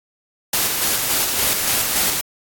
white noise with tremolo, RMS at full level -18 dBFS, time 0.53-2.21 s, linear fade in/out 5 ms, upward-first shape square, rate 3.5 Hz, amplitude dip 30%, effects AAC 64 kbps

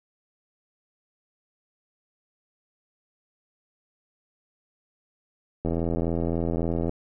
click train, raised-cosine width 2 ms, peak -14 dBFS, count 105, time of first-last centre 5.65-6.894 s, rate 83.6 Hz, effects none

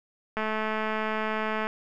click train, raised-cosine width 0.5 ms, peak -15 dBFS, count 283, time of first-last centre 0.37-1.67 s, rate 217 Hz, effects none

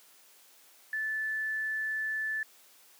sine tone, 1748 Hz, A6, 12 cents flat, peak -30 dBFS, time 0.93-2.43 s, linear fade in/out 2 ms, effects white hiss -59 dBFS RMS until 2.99 s + high-pass 300 Hz 12 dB/octave

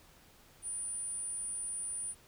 sine tone, 9397 Hz, D9, in tune, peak -36 dBFS, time 0.62-2.15 s, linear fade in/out 50 ms, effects pink hiss -61 dBFS RMS until 2.27 s

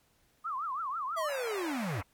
sine tone with vibrato, 1174.7 Hz, D6, in tune, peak -32 dBFS, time 0.44-1.3 s, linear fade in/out 20 ms, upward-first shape triangle, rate 6.1 Hz, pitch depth 290 cents each way
square linear sweep, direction down, 672 to 80.8 Hz, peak -33 dBFS, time 1.16-2.02 s, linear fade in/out 20 ms
pink band-pass noise, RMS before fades -42 dBFS, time 1.28-2.03 s, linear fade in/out 10 ms, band 530 to 2600 Hz, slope 96 dB/octave
effects pink hiss -69 dBFS RMS until 2.13 s + MP3 96 kbps

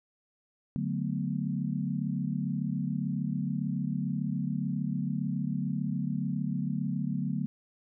sine chord, B minor seventh, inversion first, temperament equal, 146.83 / 185 / 220 / 246.9 Hz, D3 / F#3 / A3 / B3, 0 / 0 / 0 / 0 cents, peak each -33 / -33 / -35 / -36 dBFS, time 0.76-7.46 s, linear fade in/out 0 ms, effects none

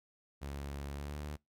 sawtooth tone with pitch glide, 70.4 to 73.94 Hz, C#2 to D2, +27 to +12 cents, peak -36 dBFS, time 0.41-1.37 s, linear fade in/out 20 ms, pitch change +85 cents, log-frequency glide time 0.93-1.19 s, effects noise-tail reverb RT60 0.2 s tail -26 dB re dry

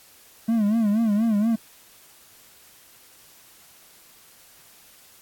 triangle tone with vibrato, 216.8 Hz, A3, 25 cents flat, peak -16 dBFS, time 0.48-1.56 s, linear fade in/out 10 ms, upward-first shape sine, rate 4.2 Hz, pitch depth 120 cents each way, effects white hiss -52 dBFS RMS until 5.21 s + AAC 64 kbps

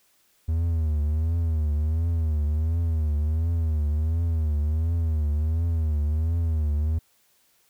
triangle tone with vibrato, 78.9 Hz, D#2, 25 cents sharp, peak -19 dBFS, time 0.48-6.99 s, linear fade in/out 10 ms, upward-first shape triangle, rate 1.4 Hz, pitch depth 130 cents each way, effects white hiss -64 dBFS RMS until 7.69 s

